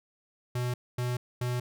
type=tone bursts; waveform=square; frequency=123.47 Hz; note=B2; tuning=in tune; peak=-29 dBFS; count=3; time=0.55-1.6 s; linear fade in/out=5 ms; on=190 ms; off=240 ms; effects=none